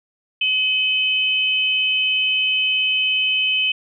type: tone pair together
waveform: sine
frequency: 2558 / 3039 Hz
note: D#7 / F#7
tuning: +47 / +46 cents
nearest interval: minor third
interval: 299 cents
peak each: -19 / -19 dBFS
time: 0.41-3.72 s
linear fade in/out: 5 ms
effects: none